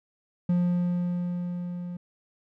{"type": "tone with level ramp", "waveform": "triangle", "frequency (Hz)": 176.5, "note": "F3", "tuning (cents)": 19, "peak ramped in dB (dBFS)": [-18, -31], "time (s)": [0.49, 1.97], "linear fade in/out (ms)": 5, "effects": []}